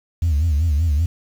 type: tone with vibrato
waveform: sine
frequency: 77.78 Hz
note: D#2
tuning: in tune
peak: -13 dBFS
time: 0.22-1.06 s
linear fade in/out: 5 ms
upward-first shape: sine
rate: 5.2 Hz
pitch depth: 160 cents each way
effects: tanh soft clip ceiling -12 dBFS + 7-bit